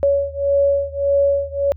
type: beating tone pair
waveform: sine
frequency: 560 / 561.7 Hz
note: C#5 / C#5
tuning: +18 / +23 cents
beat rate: 1.7 Hz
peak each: -17 / -18 dBFS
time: 0.03-1.72 s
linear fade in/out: 0 ms
effects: added 77 Hz sine -33 dBFS peak until 1.76 s